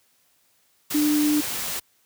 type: tone in noise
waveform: sine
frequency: 298.3 Hz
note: D4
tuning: 27 cents sharp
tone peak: -18 dBFS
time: 0.94-1.41 s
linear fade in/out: 10 ms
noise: white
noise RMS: -29 dBFS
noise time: 0.9-1.8 s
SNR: +8 dB
effects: white hiss -64 dBFS RMS until 2.05 s + high-pass 60 Hz 12 dB/octave